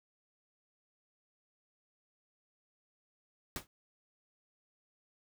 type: noise with exponential decay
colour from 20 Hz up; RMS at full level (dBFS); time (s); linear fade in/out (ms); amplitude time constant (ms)
pink; -35; 3.56-3.67; 1; 23
effects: none